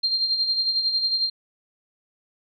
sine tone with tremolo, 4186 Hz, C8, in tune, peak -18 dBFS, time 0.03-1.3 s, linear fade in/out 10 ms, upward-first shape sine, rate 11 Hz, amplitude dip 55%, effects none

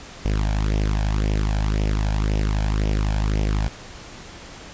sawtooth tone with flanger, 52 Hz, G#1, 3 cents sharp, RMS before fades -21 dBFS, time 0.25-3.68 s, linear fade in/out 0 ms, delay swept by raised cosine 0.34 to 1.27 ms, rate 1.9 Hz, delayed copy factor +0.95, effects pink hiss -40 dBFS RMS until 4.73 s + resampled to 16000 Hz

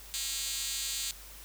5% pulse tone with high-pass filter, 271.7 Hz, C#4, 35 cents flat, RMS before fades -35 dBFS, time 0.14-1.11 s, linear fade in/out 0 ms, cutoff 5100 Hz, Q 3.1, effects added 50 Hz sine -51 dBFS peak until 1.44 s + white hiss -50 dBFS RMS until 1.44 s

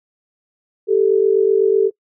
sine tone pair together, 392 / 440 Hz, G4 / A4, 0 / 0 cents, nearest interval major second, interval 200 cents, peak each -14 dBFS, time 0.87-1.91 s, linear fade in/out 50 ms, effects noise-tail reverb RT60 0.1 s tail -22 dB re dry

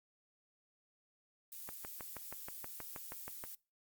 violet noise, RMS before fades -48 dBFS, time 1.52-3.55 s, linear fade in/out 2 ms
click train, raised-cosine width 0.5 ms, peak -30 dBFS, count 12, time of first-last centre 1.69-3.439 s, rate 6.29 Hz
effects noise-tail reverb RT60 0.3 s tail -23 dB re dry + Opus 48 kbps

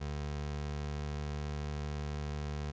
25% pulse tone with pitch glide, 73.42 to 73.93 Hz, D2 to D2, 0 to +12 cents, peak -32 dBFS, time 0-2.72 s, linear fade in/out 20 ms, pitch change +12 cents, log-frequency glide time 0.35-1.44 s, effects resampled to 16000 Hz

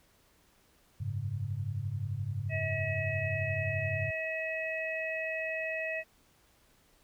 sine chord, F# suspended second, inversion none, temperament just, 92.5 / 104.06 / 138.75 Hz, F#2 / G#2 / C#3, 0 / +4 / +2 cents, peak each -40 / -34 / -38 dBFS, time 1-4.11 s, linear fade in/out 10 ms
harmonic tone, 641 Hz, E5, 49 cents flat, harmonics 1 / 3 / 4, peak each -36 / -37 / -37 dBFS, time 2.49-6.04 s, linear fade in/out 50 ms
effects pink hiss -66 dBFS RMS until 7.03 s

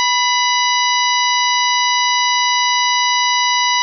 harmonic tone with a mistuned harmonic, 980 Hz, B5, 14 cents flat, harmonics 1 / 2 / 3 / 4 / 5 / 6, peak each -16 / -19 / -21 / -22 / -23 / -24 dBFS, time 0-3.82 s, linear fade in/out 0 ms, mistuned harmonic 2, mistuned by +44 cents, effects none

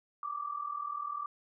sine tone pair together, 1157 / 1197.1 Hz, D6 / D6, -26 / +33 cents, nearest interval minor second, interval 59 cents, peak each -37 / -39 dBFS, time 0.23-1.26 s, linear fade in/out 2 ms, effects none

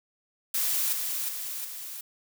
blue noise with echo, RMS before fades -27 dBFS, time 0.54-0.93 s, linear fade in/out 5 ms, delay 360 ms, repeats 3, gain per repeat -4 dB, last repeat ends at 2.01 s, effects none

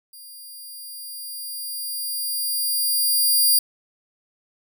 5% pulse tone with level ramp, 4800 Hz, D8, 37 cents sharp, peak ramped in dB -34 to -7 dBFS, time 0.13-3.59 s, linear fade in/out 5 ms, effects none

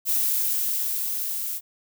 violet noise with level ramp, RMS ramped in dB -22 to -30 dBFS, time 0.05-1.61 s, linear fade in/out 50 ms, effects none

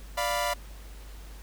sawtooth chord, B diminished, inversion first, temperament equal, 587.3 / 698.5 / 987.8 Hz, D5 / F5 / B5, 0 / 0 / 0 cents, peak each -27 dBFS, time 0.17-0.54 s, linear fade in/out 10 ms, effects added 50 Hz sine -42 dBFS peak until 1.42 s + pink hiss -52 dBFS RMS until 1.42 s

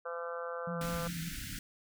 harmonic tone, 170 Hz, F3, 46 cents flat, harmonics 3 / 4 / 5 / 6 / 7 / 8 / 9, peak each -39 / -47 / -51 / -50 / -44 / -45 / -48 dBFS, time 0.05-1.08 s, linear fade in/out 10 ms
sine tone with vibrato, 168.8 Hz, E3, 41 cents sharp, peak -37 dBFS, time 0.67-1.29 s, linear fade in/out 5 ms, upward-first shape triangle, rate 5.1 Hz, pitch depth 75 cents each way
pink band-stop noise, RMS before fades -42 dBFS, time 0.81-1.59 s, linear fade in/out 2 ms, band 310 to 1400 Hz, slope 96 dB/octave
effects none

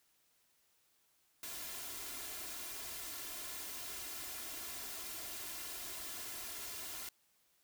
white noise with comb filter, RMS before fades -45 dBFS, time 1.43-7.09 s, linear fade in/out 2 ms, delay 2.9 ms, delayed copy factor +0.6, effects white hiss -74 dBFS RMS until 7.63 s

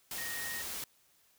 sine tone in noise, 1864.7 Hz, A#6, in tune, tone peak -40 dBFS, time 0.18-0.62 s, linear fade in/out 2 ms, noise white, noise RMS -40 dBFS, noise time 0.11-0.84 s, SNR -3 dB, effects white hiss -68 dBFS RMS until 1.38 s

